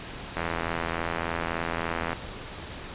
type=click train; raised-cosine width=0.5 ms; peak=-13 dBFS; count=148; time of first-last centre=0.37-2.13 s; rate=83.5 Hz; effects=pink hiss -39 dBFS RMS until 2.94 s + resampled to 8000 Hz